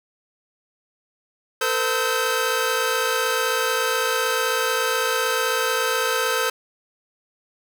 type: tone cluster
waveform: sawtooth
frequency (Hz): 453 / 509 / 1292 / 1556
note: A#4 / C5 / E6 / G6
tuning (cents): -50 / -48 / -35 / -13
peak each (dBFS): -22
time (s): 1.61-6.5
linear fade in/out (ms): 5
effects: none